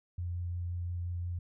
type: tone with vibrato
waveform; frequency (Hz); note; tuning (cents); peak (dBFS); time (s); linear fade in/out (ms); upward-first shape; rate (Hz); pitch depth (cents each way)
sine; 87.6; F2; +6; -33; 0.18-1.39; 5; sine; 5.7; 11
effects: none